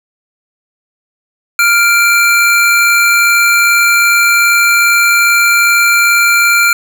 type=tone pair together; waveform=square; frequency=1396.9 / 2349 Hz; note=F6 / D7; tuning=0 / 0 cents; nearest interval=major sixth; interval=900 cents; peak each=-10 dBFS; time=1.59-6.73 s; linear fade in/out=2 ms; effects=none